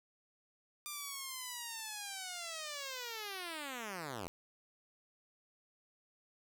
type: linear sweep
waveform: 5% pulse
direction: down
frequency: 1200 to 77.78 Hz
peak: -30 dBFS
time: 0.86-4.28 s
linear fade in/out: 0 ms
effects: none